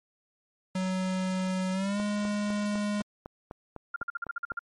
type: tone with pitch glide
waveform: square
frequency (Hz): 186.6 to 207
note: F#3 to G#3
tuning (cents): +15 to -5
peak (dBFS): -28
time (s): 0.75-3.02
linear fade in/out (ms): 5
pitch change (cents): +180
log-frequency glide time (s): 1.72-2
type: click train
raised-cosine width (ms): 1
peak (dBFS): -25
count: 11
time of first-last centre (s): 2-4.519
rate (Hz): 3.97
type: tone bursts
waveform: sine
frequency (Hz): 1396.9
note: F6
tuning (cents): 0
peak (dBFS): -29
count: 10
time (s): 3.94-4.592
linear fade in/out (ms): 5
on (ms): 22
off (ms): 48
effects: low-pass 10000 Hz 12 dB/octave + MP3 48 kbps